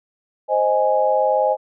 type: chord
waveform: sine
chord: Ab major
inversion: first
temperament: equal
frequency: 523.3 / 622.3 / 830.6 Hz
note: C5 / Eb5 / Ab5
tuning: 0 / 0 / 0 cents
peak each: -19 dBFS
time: 0.48-1.57 s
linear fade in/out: 50 ms
effects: none